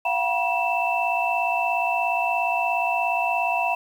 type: tone cluster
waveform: sine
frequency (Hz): 692 / 749 / 964 / 2659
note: F5 / F#5 / B5 / E7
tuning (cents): -16 / +21 / -42 / +14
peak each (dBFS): -26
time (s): 0.05-3.75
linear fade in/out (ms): 5
effects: 8-bit